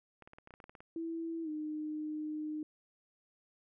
clicks, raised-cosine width 0.5 ms, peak -37 dBFS, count 12, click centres 0.223 / 0.275 / 0.334 / 0.385 / 0.474 / 0.507 / 0.539 / 0.602 / 0.641 / 0.695 / 0.752 / 0.805 s
sine tone with pitch glide, 329.6 to 305.8 Hz, E4 to D#4, 0 to -30 cents, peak -36 dBFS, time 0.96-2.63 s, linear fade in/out 2 ms, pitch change -130 cents, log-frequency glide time 1.43-1.49 s
effects none

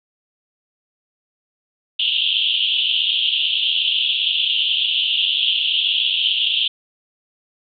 white band-pass noise, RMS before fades -19 dBFS, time 1.99-6.68 s, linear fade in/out 5 ms, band 2800 to 3500 Hz, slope 96 dB/octave, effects none

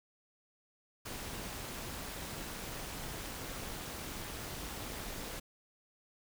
pink noise with amplitude modulation, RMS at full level -40 dBFS, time 1.05-5.4 s, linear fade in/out 10 ms, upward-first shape sine, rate 237 Hz, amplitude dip 60%, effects none

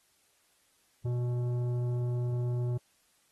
sine tone with tanh clipping, 122.2 Hz, B2, 18 cents flat, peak -30 dBFS, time 1.05-2.78 s, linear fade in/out 10 ms, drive 11 dB, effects white hiss -69 dBFS RMS until 3.31 s + AAC 32 kbps

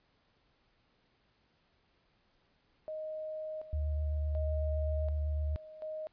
sine tone with tremolo, 623 Hz, D#5, 2 cents sharp, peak -37 dBFS, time 2.88-6.07 s, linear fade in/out 0 ms, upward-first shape square, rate 0.68 Hz, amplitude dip 70%
sine tone with vibrato, 74.5 Hz, D2, 25 cents sharp, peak -30 dBFS, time 3.73-5.56 s, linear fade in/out 0 ms, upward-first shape triangle, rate 7.9 Hz, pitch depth 24 cents each way
effects pink hiss -72 dBFS RMS until 6.12 s + resampled to 11025 Hz

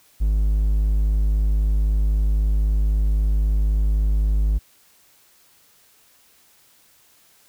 triangle tone, 51.91 Hz, G#1, in tune, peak -14 dBFS, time 0.2-4.59 s, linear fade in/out 20 ms, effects white hiss -56 dBFS RMS until 7.48 s

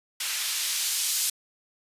blue noise with band-pass filter sweep, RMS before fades -28 dBFS, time 0.2-1.3 s, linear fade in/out 5 ms, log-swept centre 2400 to 5300 Hz, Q 0.7, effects resampled to 32000 Hz

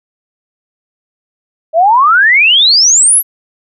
sine exponential sweep, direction up, 619 to 12000 Hz, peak -4 dBFS, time 1.73-3.23 s, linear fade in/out 50 ms, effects none

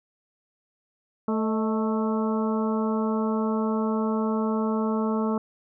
harmonic tone with a mistuned harmonic, 220 Hz, A3, in tune, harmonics 1 / 2 / 3 / 4 / 5 / 6, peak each -24 / -29 / -35 / -35 / -35 / -37 dBFS, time 1.28-5.38 s, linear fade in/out 2 ms, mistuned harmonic 3, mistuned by -63 cents, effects none

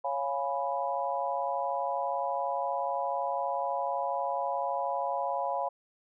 sine chord, C# dominant seventh, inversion none, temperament equal, 554.4 / 698.5 / 830.6 / 987.8 Hz, C#5 / E#5 / G#5 / B5, 0 / 0 / 0 / 0 cents, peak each -34 dBFS, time 0.04-5.69 s, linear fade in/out 10 ms, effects none

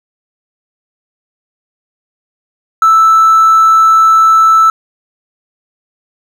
triangle tone with hard clipping, 1318 Hz, E6, 1 cent flat, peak -4 dBFS, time 2.82-4.7 s, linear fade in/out 2 ms, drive 4 dB, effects none

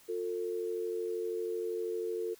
sine tone pair together, 357.2 / 450 Hz, F4 / A4, +39 / +39 cents, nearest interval major third, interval 400 cents, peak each -37 / -34 dBFS, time 0.08-2.35 s, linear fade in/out 20 ms, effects white hiss -60 dBFS RMS until 2.39 s

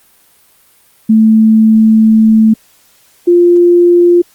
sine tone pair in turn, 220 / 349.2 Hz, A3 / F4, 0 / 0 cents, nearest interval minor sixth, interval 800 cents, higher second, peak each -3 dBFS, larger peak neither, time 1.09-2.54 / 3.27-4.22 s, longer first, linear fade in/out 10 ms, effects white hiss -48 dBFS RMS until 4.34 s + Opus 32 kbps

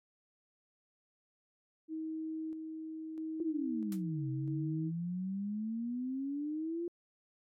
sine tone with tremolo, 317.4 Hz, D#4, 35 cents sharp, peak -36 dBFS, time 1.88-4.92 s, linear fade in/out 50 ms, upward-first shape square, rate 0.77 Hz, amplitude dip 35%
sine exponential two-way sweep, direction down then up, 349 to 130.81 to 349 Hz, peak -34 dBFS, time 3.4-6.88 s, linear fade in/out 2 ms, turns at 4.3 s
white noise with exponential decay, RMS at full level -45 dBFS, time 3.92-4.03 s, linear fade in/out 1 ms, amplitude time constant 22 ms
effects MP3 64 kbps

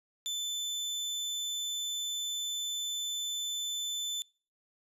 30% pulse tone, 3520 Hz, A7, in tune, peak -30 dBFS, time 0.26-4.22 s, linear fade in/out 0 ms, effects noise-tail reverb RT60 0.4 s tail -26 dB re dry + resampled to 32000 Hz

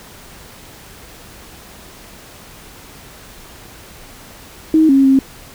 sine tone with pitch steps, 315.9 / 271.8 / 268 Hz, D#4 / C#4 / C4, +26 / -34 / +42 cents, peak -7 dBFS, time 4.74-5.19 s, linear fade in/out 2 ms, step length 150 ms, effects pink hiss -39 dBFS RMS until 5.54 s

